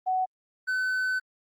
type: tone pair in turn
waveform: sine / triangle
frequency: 746 / 1513.7 Hz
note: F#5 / F#6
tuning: +14 / +39 cents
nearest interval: octave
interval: 1225 cents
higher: second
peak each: -23 dBFS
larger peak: neither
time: 0.06-0.26 / 0.67-1.2 s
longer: second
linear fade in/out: 20 ms
effects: Opus 32 kbps